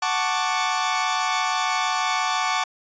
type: chord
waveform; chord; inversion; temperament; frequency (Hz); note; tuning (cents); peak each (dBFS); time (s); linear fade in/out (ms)
sawtooth; D major seventh; first; equal; 740 / 880 / 1108.7 / 1174.7; F#5 / A5 / C#6 / D6; 0 / 0 / 0 / 0; -23; 0.02-2.64; 5
effects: resampled to 16000 Hz